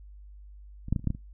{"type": "clicks", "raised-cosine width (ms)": 5, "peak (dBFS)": [-26, -12, -16, -29, -30, -13, -17, -28], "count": 8, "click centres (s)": [0.884, 0.926, 0.962, 0.995, 1.043, 1.073, 1.104, 1.149], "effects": ["noise-tail reverb RT60 0.2 s tail -23 dB re dry", "added 50 Hz sine -45 dBFS peak until 1.33 s"]}